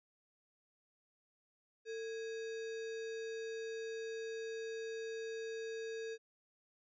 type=tone with sample-and-hold; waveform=sine; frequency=450 Hz; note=A4; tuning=39 cents sharp; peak=-40 dBFS; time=1.85-6.18 s; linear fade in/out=50 ms; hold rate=2100 Hz; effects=resampled to 16000 Hz